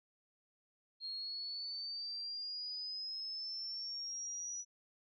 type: exponential sweep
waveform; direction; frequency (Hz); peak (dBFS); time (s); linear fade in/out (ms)
sine; up; 4229 to 5890; -40; 1-4.65; 50
effects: none